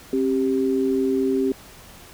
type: tone pair together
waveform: sine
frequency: 267.3 / 392 Hz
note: C4 / G4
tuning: +37 / 0 cents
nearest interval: perfect fifth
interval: 663 cents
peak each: -21 dBFS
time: 0.13-1.52 s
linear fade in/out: 2 ms
effects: pink hiss -45 dBFS RMS until 2.13 s

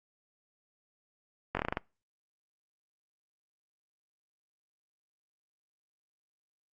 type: slowing click train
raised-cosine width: 0.5 ms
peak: -15 dBFS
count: 8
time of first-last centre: 1.55-1.771 s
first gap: 20 ms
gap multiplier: 1.15
effects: noise-tail reverb RT60 0.3 s tail -25 dB re dry + Opus 48 kbps

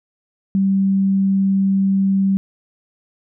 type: tone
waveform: sine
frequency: 194.2 Hz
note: G3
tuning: 16 cents flat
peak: -13 dBFS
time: 0.55-2.37 s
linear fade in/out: 0 ms
effects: none

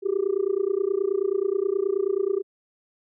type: tone with amplitude modulation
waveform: sine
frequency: 392.4 Hz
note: G4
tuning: 2 cents sharp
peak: -16 dBFS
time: 0.02-2.43 s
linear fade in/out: 50 ms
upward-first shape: sine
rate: 29.4 Hz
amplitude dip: 100%
effects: tanh soft clip ceiling -15 dBFS

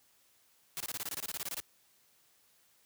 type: noise bursts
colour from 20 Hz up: white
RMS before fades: -38 dBFS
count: 15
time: 0.77-1.601 s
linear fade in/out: 0 ms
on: 33 ms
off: 24 ms
effects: white hiss -68 dBFS RMS until 2.85 s + high-pass 60 Hz 12 dB/octave

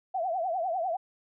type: tone with vibrato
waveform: sine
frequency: 708 Hz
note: F5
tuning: 23 cents sharp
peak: -27 dBFS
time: 0.14-0.97 s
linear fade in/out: 10 ms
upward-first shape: triangle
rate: 10 Hz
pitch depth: 190 cents each way
effects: none

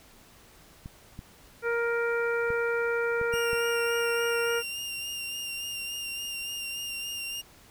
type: clicks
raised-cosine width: 5 ms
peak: -27 dBFS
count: 6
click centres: 0.859 / 1.191 / 2.504 / 3.214 / 3.339 / 3.532 s
type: harmonic tone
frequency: 468.5 Hz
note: A#4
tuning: 9 cents sharp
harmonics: 1 / 2 / 3 / 4 / 5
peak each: -27 / -39 / -30 / -40 / -39 dBFS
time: 1.62-4.63 s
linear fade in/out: 50 ms
type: tone with vibrato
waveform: sawtooth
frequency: 2794 Hz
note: F7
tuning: in tune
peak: -30 dBFS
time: 3.32-7.42 s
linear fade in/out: 20 ms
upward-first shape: sine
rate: 3.5 Hz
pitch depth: 22 cents each way
effects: pink hiss -55 dBFS RMS until 7.7 s

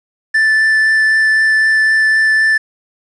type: tone with vibrato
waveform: triangle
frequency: 1760 Hz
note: A6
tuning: in tune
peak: -7 dBFS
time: 0.34-2.58 s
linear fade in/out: 10 ms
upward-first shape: triangle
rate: 3.9 Hz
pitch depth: 8 cents each way
effects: resampled to 22050 Hz + 7-bit

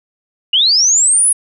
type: linear sweep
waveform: sine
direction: up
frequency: 2800 to 10548 Hz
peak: -8 dBFS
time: 0.53-1.33 s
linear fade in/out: 5 ms
effects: none

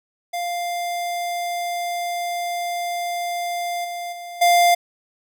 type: tone with level steps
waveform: square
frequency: 698.5 Hz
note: F5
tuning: in tune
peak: -24 / -28 / -33 / -13 dBFS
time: 0.33-4.75 s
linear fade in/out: 10 ms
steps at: 3.84 / 4.12 / 4.41 s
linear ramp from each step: 10 ms
effects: none

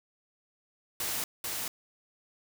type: noise with echo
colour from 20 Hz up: white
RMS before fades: -33 dBFS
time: 1-1.24 s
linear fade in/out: 2 ms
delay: 440 ms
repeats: 1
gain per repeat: -2 dB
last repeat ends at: 1.68 s
effects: none

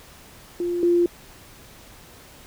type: tone pair in turn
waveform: sine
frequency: 349.2 / 347.4 Hz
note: F4 / F4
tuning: 0 / -9 cents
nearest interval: unison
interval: 9 cents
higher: first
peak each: -22 / -15 dBFS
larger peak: second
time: 0.6-0.83 / 0.83-1.06 s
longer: neither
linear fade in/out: 2 ms
effects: pink hiss -47 dBFS RMS until 2.46 s

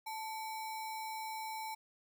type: tone with sample-and-hold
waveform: sine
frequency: 880 Hz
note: A5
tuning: in tune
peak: -39 dBFS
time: 0.06-1.75 s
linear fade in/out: 10 ms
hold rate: 3150 Hz
effects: none

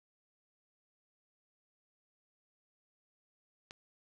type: click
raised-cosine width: 0.2 ms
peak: -29 dBFS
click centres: 3.709 s
effects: none

